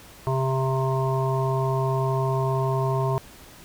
harmonic tone, 132.5 Hz, C3, 22 cents sharp, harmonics 1 / 3 / 5 / 7 / 8, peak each -23 / -28 / -30 / -31 / -32 dBFS, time 0.27-3.18 s, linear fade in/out 0 ms, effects pink hiss -47 dBFS RMS until 3.64 s

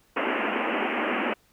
pink band-pass noise, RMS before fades -27 dBFS, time 0.16-1.34 s, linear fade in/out 10 ms, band 210 to 2900 Hz, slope 96 dB/octave, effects pink hiss -63 dBFS RMS until 1.52 s

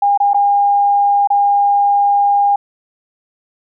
sine tone with dropouts, 809 Hz, G#5, 46 cents flat, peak -9 dBFS, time 0.02-2.56 s, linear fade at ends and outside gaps 5 ms, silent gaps 0.176-0.201 / 0.334-0.344 / 1.274-1.302 s, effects none

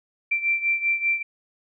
sine beating tone pair, 2349 / 2354.1 Hz, D7 / D7, 0 / +4 cents, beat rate 5.1 Hz, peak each -22 / -26 dBFS, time 0.31-1.23 s, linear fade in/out 10 ms, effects none

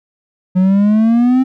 triangle exponential sweep, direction up, 181.6 to 264 Hz, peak -6 dBFS, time 0.55-1.44 s, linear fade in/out 20 ms, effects none

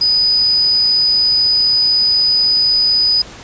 sine tone, 4978 Hz, D#8, in tune, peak -10 dBFS, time 0.01-3.22 s, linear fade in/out 5 ms, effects pink hiss -35 dBFS RMS until 3.43 s + resampled to 16000 Hz

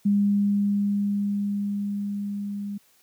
sine tone with level ramp, 202.6 Hz, G#3, 43 cents flat, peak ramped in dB -17 to -29 dBFS, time 0.05-2.78 s, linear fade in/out 10 ms, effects white hiss -61 dBFS RMS until 3.02 s + high-pass 60 Hz 12 dB/octave

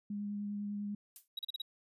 sine tone with vibrato, 205 Hz, G#3, 22 cents flat, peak -36 dBFS, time 0.1-0.95 s, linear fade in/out 5 ms, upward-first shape sine, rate 10 Hz, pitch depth 11 cents each way
violet noise with exponential decay, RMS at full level -44 dBFS, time 1.16-1.28 s, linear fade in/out 1 ms, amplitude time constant 26 ms
triangle tone bursts, 3847 Hz, B7, 46 cents flat, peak -35 dBFS, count 5, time 1.37-1.619 s, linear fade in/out 5 ms, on 21 ms, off 36 ms
effects resampled to 32000 Hz

